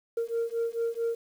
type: beating tone pair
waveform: sine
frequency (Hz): 460.6 / 465.1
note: A#4 / A#4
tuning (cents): -21 / -4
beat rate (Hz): 4.5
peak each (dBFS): -29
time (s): 0.17-1.15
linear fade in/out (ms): 5
effects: tanh soft clip ceiling -23 dBFS + 9-bit